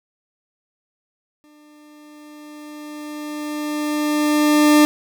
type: tone with exponential growth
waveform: 40% pulse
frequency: 299.2 Hz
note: D4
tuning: 32 cents sharp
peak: -8 dBFS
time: 1.44-4.85 s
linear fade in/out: 0 ms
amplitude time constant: 740 ms
effects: none